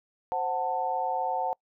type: chord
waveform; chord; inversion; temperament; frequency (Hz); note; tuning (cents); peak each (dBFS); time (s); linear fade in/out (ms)
sine; F# diminished; second; equal with one note detuned; 523.3 / 740 / 888.2; C5 / F#5 / A5; 0 / 0 / +16; -34 / -29 / -30; 0.32-1.53; 0
effects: noise-tail reverb RT60 0.1 s tail -26 dB re dry